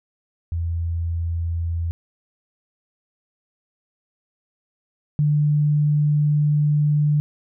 sine tone pair in turn, 84 / 148.47 Hz, E2 / D3, +33 / +19 cents, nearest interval minor seventh, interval 986 cents, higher second, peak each -21 / -15 dBFS, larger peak second, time 0.52-1.91 / 5.19-7.2 s, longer second, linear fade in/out 0 ms, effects none

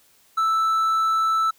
triangle tone, 1318.5 Hz, E6, in tune, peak -16 dBFS, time 0.37-1.51 s, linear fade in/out 10 ms, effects white hiss -58 dBFS RMS until 1.58 s

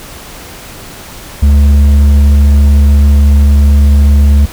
sine tone with hard clipping, 71.6 Hz, D2, 43 cents flat, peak -4 dBFS, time 1.42-4.46 s, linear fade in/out 10 ms, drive 5 dB, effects pink hiss -29 dBFS RMS until 4.52 s

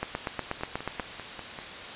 two click trains, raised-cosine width 0.5 ms, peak -23 / -14 dBFS, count 6 / 9, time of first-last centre 0.61-1.588 / 0.03-0.997 s, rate 5.11 / 8.27 Hz, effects white hiss -39 dBFS RMS until 1.95 s + resampled to 8000 Hz

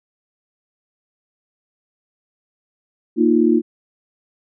sine chord, Bb suspended fourth, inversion none, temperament equal, 233.1 / 311.1 / 349.2 Hz, Bb3 / Eb4 / F4, 0 / 0 / 0 cents, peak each -16 dBFS, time 3.16-3.62 s, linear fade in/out 50 ms, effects none

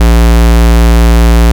square tone, 57.5 Hz, A#1, 23 cents flat, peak -3 dBFS, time 0-1.52 s, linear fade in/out 5 ms, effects none

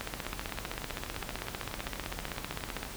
two click trains, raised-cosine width 0.3 ms, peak -18 / -24 dBFS, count 45 / 33, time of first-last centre 0.01-2.831 / 0.25-2.852 s, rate 15.6 / 12.3 Hz, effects added 44 Hz sine -47 dBFS peak until 2.96 s + pink hiss -43 dBFS RMS until 2.96 s

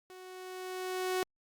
sawtooth tone with level ramp, 370 Hz, F#4, in tune, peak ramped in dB -45 to -25 dBFS, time 0.1-1.23 s, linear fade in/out 0 ms, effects Opus 48 kbps

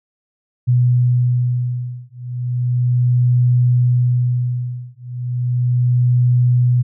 sine beating tone pair, 123.2 / 123.55 Hz, B2 / B2, -4 / +1 cents, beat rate 0.35 Hz, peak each -16 dBFS, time 0.67-6.83 s, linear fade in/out 20 ms, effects none

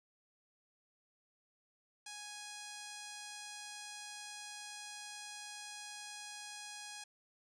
5% pulse tone, 830.6 Hz, G#5, in tune, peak -34 dBFS, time 2.06-7.04 s, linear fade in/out 5 ms, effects resampled to 22050 Hz

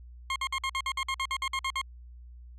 20% pulse tone bursts, 1070 Hz, C6, 38 cents sharp, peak -23 dBFS, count 14, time 0.3-1.815 s, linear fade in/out 2 ms, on 59 ms, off 53 ms, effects added 60 Hz sine -45 dBFS peak until 2.58 s + low-pass 7000 Hz 12 dB/octave

